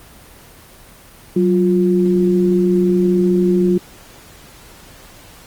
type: tone pair together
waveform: sine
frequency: 186.67 / 353.4 Hz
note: F#3 / F4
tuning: +16 / +21 cents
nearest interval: major seventh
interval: 1105 cents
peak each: -14 dBFS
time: 1.36-3.78 s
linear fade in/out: 5 ms
effects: pink hiss -42 dBFS RMS until 5.46 s + Opus 24 kbps